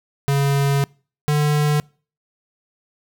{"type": "tone pair in turn", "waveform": "square", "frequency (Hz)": [139.8, 148.76], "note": ["C#3", "D3"], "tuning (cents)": [15, 23], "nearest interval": "minor second", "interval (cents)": 108, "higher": "second", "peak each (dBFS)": -16, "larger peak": "neither", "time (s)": [[0.28, 0.84], [1.28, 1.8]], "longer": "first", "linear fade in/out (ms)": 0, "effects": ["noise-tail reverb RT60 0.4 s tail -26 dB re dry"]}